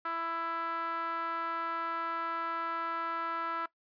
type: tone with band-pass filter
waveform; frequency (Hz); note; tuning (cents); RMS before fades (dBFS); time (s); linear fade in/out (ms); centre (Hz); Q
sawtooth; 332; E4; +12; -35; 0.05-3.66; 5; 1300; 4.6
effects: noise-tail reverb RT60 0.1 s tail -18 dB re dry + resampled to 11025 Hz